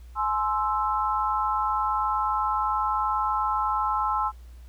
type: chord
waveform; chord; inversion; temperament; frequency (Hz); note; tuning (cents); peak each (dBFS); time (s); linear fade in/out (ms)
sine; Ab augmented; none; equal with one note detuned; 847.1 / 1046.5 / 1318.5; Ab5 / C6 / E6; +34 / 0 / 0; -27; 0.15-4.32; 50
effects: added 60 Hz sine -42 dBFS peak until 4.68 s + pink hiss -61 dBFS RMS until 4.68 s